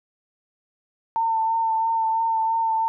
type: tone with vibrato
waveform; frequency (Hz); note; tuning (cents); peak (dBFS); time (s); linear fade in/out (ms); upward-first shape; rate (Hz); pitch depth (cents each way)
sine; 900; A5; +39; -19; 1.16-2.88; 0; sine; 3; 20
effects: none